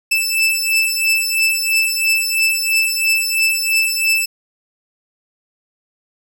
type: beating tone pair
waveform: sawtooth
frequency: 2637 / 2640 Hz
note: E7 / E7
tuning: 0 / +2 cents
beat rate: 3 Hz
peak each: -14 dBFS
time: 0.11-4.26 s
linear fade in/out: 10 ms
effects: none